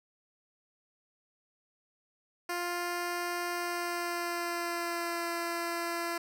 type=tone with pitch glide; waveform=10% pulse; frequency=350 to 340.6 Hz; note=F4 to F4; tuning=+4 to -43 cents; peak=-24 dBFS; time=2.49-6.18 s; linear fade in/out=5 ms; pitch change=-47 cents; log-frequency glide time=3.5-5.27 s; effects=none